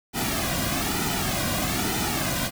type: noise with flanger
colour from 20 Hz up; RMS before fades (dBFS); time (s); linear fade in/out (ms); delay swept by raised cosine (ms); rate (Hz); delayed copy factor
pink; -26; 0.13-2.51; 50; 1.8 to 2.3; 1.1; -0.75
effects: none